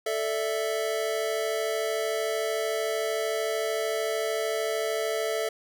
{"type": "chord", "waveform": "square", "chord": "A suspended fourth", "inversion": "none", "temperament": "just", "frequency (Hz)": [440, 586.7, 660], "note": ["A4", "D5", "E5"], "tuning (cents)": [0, -2, 2], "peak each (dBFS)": [-30, -35, -31], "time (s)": [0.06, 5.49], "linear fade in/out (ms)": 5, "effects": []}